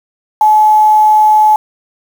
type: tone with quantisation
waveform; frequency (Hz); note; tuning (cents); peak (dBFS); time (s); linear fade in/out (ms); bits
sine; 856; A5; -48; -4; 0.41-1.56; 2; 5
effects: none